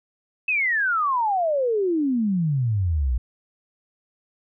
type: exponential sweep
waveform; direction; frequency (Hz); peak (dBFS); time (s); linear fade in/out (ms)
sine; down; 2637 to 57; -19; 0.48-3.18; 5
effects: none